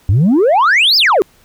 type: exponential two-way sweep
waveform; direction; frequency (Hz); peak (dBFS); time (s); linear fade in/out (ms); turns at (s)
sine; up then down; 87.31 to 5360 to 343; -5; 0.09-1.22; 0; 0.97
effects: tanh soft clip ceiling -6 dBFS + pink hiss -50 dBFS RMS until 1.44 s